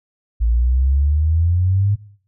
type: exponential sweep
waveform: sine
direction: up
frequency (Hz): 55.2 to 103.83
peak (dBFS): -13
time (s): 0.4-1.96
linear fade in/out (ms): 20
effects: noise-tail reverb RT60 0.5 s tail -18 dB re dry